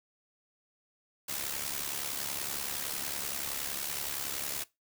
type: noise with amplitude modulation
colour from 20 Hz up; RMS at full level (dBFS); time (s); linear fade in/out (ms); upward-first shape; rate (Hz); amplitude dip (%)
white; -33; 1.28-4.64; 10; sine; 70.7; 65
effects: noise-tail reverb RT60 0.2 s tail -20 dB re dry